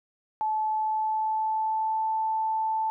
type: tone with pitch glide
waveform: sine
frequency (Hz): 866 to 880.1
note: A5 to A5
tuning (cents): -28 to 0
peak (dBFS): -24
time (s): 0.41-2.9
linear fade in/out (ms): 0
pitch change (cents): +28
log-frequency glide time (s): 0.68-2.08
effects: none